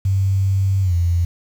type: tone with pitch glide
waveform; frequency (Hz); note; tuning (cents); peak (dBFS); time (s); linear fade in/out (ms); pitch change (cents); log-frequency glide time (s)
sine; 96.8 to 86.24; G2 to F2; -21 to -21; -14; 0.05-1.25; 5; -200; 0.82-0.94
effects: 7-bit